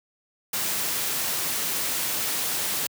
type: noise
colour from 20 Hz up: white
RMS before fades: -27 dBFS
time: 0.53-2.87 s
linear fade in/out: 5 ms
effects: high-pass 100 Hz 12 dB/octave